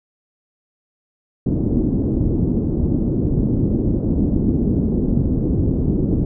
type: low-pass noise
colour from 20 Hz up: white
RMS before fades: -18 dBFS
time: 1.46-6.25 s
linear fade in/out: 2 ms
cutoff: 310 Hz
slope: 24 dB/octave
effects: none